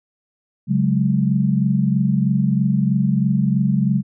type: chord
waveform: sine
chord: C# suspended fourth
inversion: none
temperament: just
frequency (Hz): 138.59 / 184.79 / 207.9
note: C#3 / F#3 / G#3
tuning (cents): 0 / -2 / +2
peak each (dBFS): -19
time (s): 0.67-4.03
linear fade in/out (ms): 50
effects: none